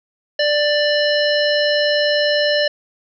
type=harmonic tone; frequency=590 Hz; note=D5; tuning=8 cents sharp; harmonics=1 / 3 / 5 / 7 / 9; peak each=-16 / -21 / -23 / -24 / -26 dBFS; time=0.39-2.68 s; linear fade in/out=5 ms; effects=none